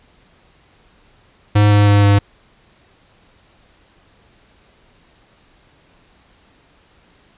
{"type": "tone with pitch steps", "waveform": "square", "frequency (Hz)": [103.83, 102.93, 102.05, 101.17], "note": ["G#2", "G#2", "G#2", "G#2"], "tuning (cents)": [0, -15, -30, -45], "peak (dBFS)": -9, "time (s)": [1.55, 2.19], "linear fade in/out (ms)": 10, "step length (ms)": 160, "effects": ["pink hiss -53 dBFS RMS until 7.37 s", "resampled to 8000 Hz"]}